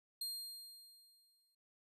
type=tone with exponential decay; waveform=sawtooth; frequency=4200 Hz; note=C8; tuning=6 cents sharp; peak=-36 dBFS; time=0.21-1.55 s; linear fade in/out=5 ms; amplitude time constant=290 ms; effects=resampled to 32000 Hz